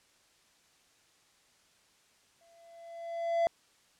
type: tone with exponential growth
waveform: triangle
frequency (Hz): 675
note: E5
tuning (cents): +41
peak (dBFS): -21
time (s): 2.41-3.47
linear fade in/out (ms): 0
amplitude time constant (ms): 230
effects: white hiss -66 dBFS RMS until 3.99 s + low-pass 8000 Hz 12 dB/octave